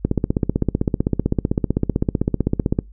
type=click train; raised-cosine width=3 ms; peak=-4 dBFS; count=44; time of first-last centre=0.05-2.789 s; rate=15.7 Hz; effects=noise-tail reverb RT60 0.2 s tail -25 dB re dry + added 50 Hz sine -39 dBFS peak until 2.92 s